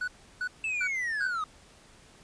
triangle tone bursts, 1480 Hz, F#6, in tune, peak -27 dBFS, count 4, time 0.01-1.272 s, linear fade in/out 5 ms, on 68 ms, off 330 ms
triangle linear sweep, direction down, 2662 to 1222 Hz, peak -27 dBFS, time 0.64-1.44 s, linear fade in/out 2 ms
effects pink hiss -56 dBFS RMS until 2.23 s + resampled to 22050 Hz

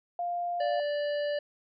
sine tone, 700 Hz, F5, 4 cents sharp, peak -29 dBFS, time 0.19-0.8 s, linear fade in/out 2 ms
harmonic tone, 585 Hz, D5, 7 cents flat, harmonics 1 / 3 / 5 / 7 / 8, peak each -28 / -40 / -44 / -51 / -49 dBFS, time 0.6-1.39 s, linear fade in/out 5 ms
effects none

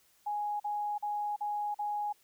sine tone bursts, 830.6 Hz, G#5, in tune, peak -31 dBFS, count 5, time 0.26-2.128 s, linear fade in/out 10 ms, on 340 ms, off 42 ms, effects white hiss -67 dBFS RMS until 2.23 s

